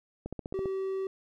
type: click train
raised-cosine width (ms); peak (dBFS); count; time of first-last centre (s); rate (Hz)
2; -23; 7; 0.26-0.657; 15.1
type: tone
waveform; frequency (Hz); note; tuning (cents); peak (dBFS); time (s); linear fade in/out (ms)
triangle; 383.8; G4; -37; -28; 0.54-1.07; 2
effects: none